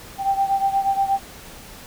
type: beating tone pair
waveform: sine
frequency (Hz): 783 / 791.4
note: G5 / G5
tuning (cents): -2 / +16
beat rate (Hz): 8.4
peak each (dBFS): -19 / -23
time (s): 0.18-1.2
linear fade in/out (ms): 50
effects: pink hiss -41 dBFS RMS until 1.86 s